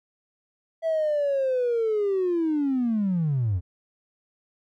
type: linear sweep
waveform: triangle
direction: down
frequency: 660 to 82.41 Hz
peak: -18 dBFS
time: 0.82-3.61 s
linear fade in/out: 50 ms
effects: tanh soft clip ceiling -18 dBFS